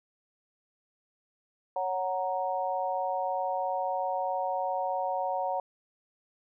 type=chord; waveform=sine; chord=F# major; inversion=second; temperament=equal; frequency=554.4 / 740 / 932.3 Hz; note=C#5 / F#5 / A#5; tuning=0 / 0 / 0 cents; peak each=-33 / -31 / -33 dBFS; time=1.76-5.6 s; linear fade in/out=2 ms; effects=none